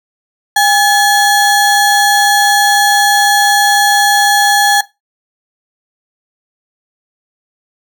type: ring-modulated tone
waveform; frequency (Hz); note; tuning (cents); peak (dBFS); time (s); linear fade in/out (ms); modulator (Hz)
square; 1263; D#6; +26; -4; 0.56-4.81; 5; 452
effects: noise-tail reverb RT60 0.2 s tail -17 dB re dry